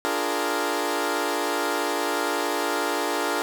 15% pulse chord, Bb dominant seventh, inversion first, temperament equal, 293.7 / 349.2 / 415.3 / 466.2 Hz, D4 / F4 / Ab4 / Bb4, 0 / 0 / 0 / 0 cents, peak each -23 dBFS, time 0.05-3.42 s, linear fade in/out 0 ms, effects none

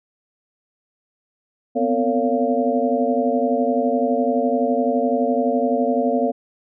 sine tone cluster, 246 / 257.8 / 454.9 / 563 / 693 Hz, B3 / C4 / A#4 / C#5 / F5, -7 / -26 / -42 / +27 / -14 cents, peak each -23 dBFS, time 1.75-6.32 s, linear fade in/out 20 ms, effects none

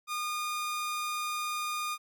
sawtooth tone, 1219 Hz, D#6, 36 cents flat, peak -28 dBFS, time 0.07-1.98 s, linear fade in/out 50 ms, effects none

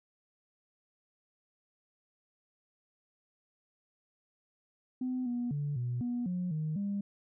sine tone with pitch steps, 254.2 / 242.2 / 145 / 122.2 / 242.4 / 179.7 / 155.2 / 201 Hz, C4 / B3 / D3 / B2 / B3 / F3 / D#3 / G3, -50 / -34 / -22 / -18 / -32 / +50 / -4 / +44 cents, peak -30 dBFS, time 5.01-7.01 s, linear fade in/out 5 ms, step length 250 ms, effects tanh soft clip ceiling -27 dBFS

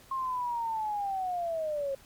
sine linear sweep, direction down, 1074 to 537 Hz, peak -29 dBFS, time 0.11-1.95 s, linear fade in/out 5 ms, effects pink hiss -56 dBFS RMS until 2.05 s + MP3 96 kbps

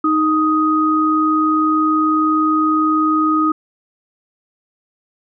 sine tone pair together, 311.1 / 1249.4 Hz, D#4 / D#6, 0 / +7 cents, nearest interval 2 octaves, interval 2407 cents, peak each -15 dBFS, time 0.04-3.52 s, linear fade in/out 5 ms, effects none

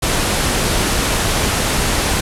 pink low-pass noise, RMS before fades -17 dBFS, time 0.02-2.21 s, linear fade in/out 10 ms, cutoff 12000 Hz, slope 48 dB/octave, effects none

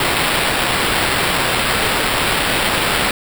white noise with sample-and-hold, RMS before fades -17 dBFS, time 0-3.11 s, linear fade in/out 2 ms, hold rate 6300 Hz, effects none

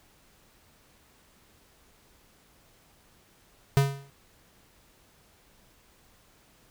square tone with exponential decay, 138.59 Hz, C#3, in tune, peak -16 dBFS, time 3.77-4.1 s, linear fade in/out 0 ms, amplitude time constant 71 ms, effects pink hiss -61 dBFS RMS until 6.7 s

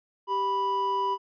triangle tone pair together, 392.2 / 986 Hz, G4 / B5, +1 / -3 cents, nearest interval octave + major third, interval 1596 cents, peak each -30 / -23 dBFS, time 0.27-1.18 s, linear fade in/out 50 ms, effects resampled to 11025 Hz

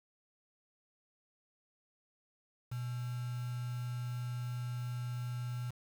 sine tone with quantisation, 122.6 Hz, B2, 12 cents flat, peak -36 dBFS, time 2.71-5.71 s, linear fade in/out 10 ms, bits 8, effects none

